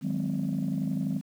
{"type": "chord", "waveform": "sine", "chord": "Ab dominant seventh", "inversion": "second", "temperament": "just", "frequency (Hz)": [155.74, 186.89, 207.7, 259.6], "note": ["Eb3", "Gb3", "Ab3", "C4"], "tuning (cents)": [2, 18, 0, -13], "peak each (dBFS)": -31, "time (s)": [0.01, 1.22], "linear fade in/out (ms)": 50, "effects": ["tanh soft clip ceiling -21 dBFS", "9-bit"]}